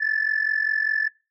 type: tone with amplitude modulation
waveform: sine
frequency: 1744 Hz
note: A6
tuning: 16 cents flat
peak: -15 dBFS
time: 0-1.09 s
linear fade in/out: 20 ms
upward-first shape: sine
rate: 45 Hz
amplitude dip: 90%
effects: noise-tail reverb RT60 0.3 s tail -24 dB re dry + tanh soft clip ceiling -15 dBFS